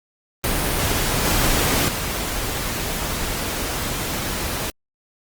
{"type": "noise with level steps", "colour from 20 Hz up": "pink", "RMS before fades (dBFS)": [-21, -19, -25], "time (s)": [0.44, 4.7], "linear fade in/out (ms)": 0, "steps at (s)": [1.25, 1.88], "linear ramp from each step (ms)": 2, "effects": ["Opus 32 kbps"]}